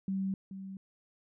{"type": "tone with echo", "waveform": "sine", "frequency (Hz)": 192.7, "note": "G3", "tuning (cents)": -29, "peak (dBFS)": -30, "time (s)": [0.08, 0.34], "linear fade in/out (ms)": 2, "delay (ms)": 430, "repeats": 1, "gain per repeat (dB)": -10, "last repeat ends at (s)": 0.77, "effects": []}